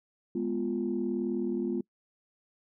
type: chord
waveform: sine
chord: F diminished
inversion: first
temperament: equal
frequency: 207.7 / 246.9 / 349.2 Hz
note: Ab3 / Cb4 / F4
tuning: 0 / 0 / 0 cents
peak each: -33 / -32 / -31 dBFS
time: 0.35-1.81 s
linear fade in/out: 5 ms
effects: noise-tail reverb RT60 0.1 s tail -25 dB re dry + tanh soft clip ceiling -20 dBFS